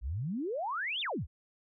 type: exponential two-way sweep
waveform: sine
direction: up then down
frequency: 53 to 3726 to 53 Hz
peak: -32 dBFS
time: 0.01-1.27 s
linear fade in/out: 50 ms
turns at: 1.01 s
effects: none